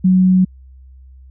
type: tone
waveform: sine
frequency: 185.3 Hz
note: F#3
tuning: 3 cents sharp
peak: -8 dBFS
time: 0.04-0.45 s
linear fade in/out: 10 ms
effects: added 65 Hz sine -38 dBFS peak until 1.3 s